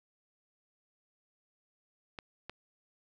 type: clicks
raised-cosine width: 0.3 ms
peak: -25 dBFS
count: 2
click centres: 2.188 / 2.496 s
effects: none